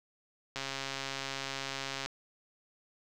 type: click train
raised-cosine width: 0.2 ms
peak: -19 dBFS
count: 205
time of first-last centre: 0.56-2.06 s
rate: 136 Hz
effects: none